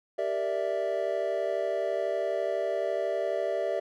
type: chord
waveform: triangle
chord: E half-diminished seventh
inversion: first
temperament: equal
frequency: 392 / 466.2 / 587.3 / 659.3 Hz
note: G4 / Bb4 / D5 / E5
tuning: 0 / 0 / 0 / 0 cents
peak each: -32 / -34 / -29 / -29 dBFS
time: 0.18-3.8 s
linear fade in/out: 10 ms
effects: none